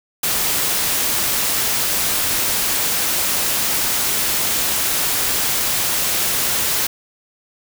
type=noise; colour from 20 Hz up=white; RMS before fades=-19 dBFS; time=0.23-6.87 s; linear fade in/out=5 ms; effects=none